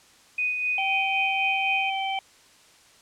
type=tone with tremolo; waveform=sine; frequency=2489 Hz; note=D#7; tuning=in tune; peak=-22 dBFS; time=0.38-1.9 s; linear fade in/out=5 ms; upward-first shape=sine; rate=3.9 Hz; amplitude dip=40%
type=harmonic tone; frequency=775 Hz; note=G5; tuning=20 cents flat; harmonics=1 / 3 / 4; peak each=-27 / -32 / -33 dBFS; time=0.78-2.19 s; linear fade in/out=2 ms
effects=white hiss -55 dBFS RMS until 3.01 s + low-pass 8000 Hz 12 dB/octave